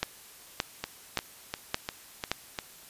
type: two click trains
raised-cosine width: 0.2 ms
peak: -14 / -9 dBFS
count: 6 / 5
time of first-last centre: 0.84-2.588 / 0.03-2.316 s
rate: 2.86 / 1.75 Hz
effects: white hiss -51 dBFS RMS until 2.89 s + resampled to 32000 Hz